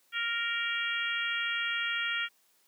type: harmonic tone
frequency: 466.2 Hz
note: A#4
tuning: in tune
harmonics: 3 / 4 / 5 / 6 / 7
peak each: -34 / -35 / -36 / -37 / -37 dBFS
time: 0.12-2.29 s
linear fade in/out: 50 ms
effects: white hiss -68 dBFS RMS until 2.67 s + high-pass 200 Hz 12 dB/octave